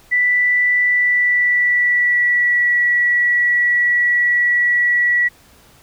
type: tone with pitch glide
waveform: sine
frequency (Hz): 1975.5 to 1939.3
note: B6 to B6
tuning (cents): 0 to -32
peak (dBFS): -12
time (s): 0.11-5.29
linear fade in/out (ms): 20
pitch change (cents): -32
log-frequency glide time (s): 0.83-2.78
effects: pink hiss -49 dBFS RMS until 5.82 s